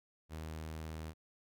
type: tone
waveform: sawtooth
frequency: 79 Hz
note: D#2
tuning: 27 cents sharp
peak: -38 dBFS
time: 0.29-1.14 s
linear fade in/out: 50 ms
effects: none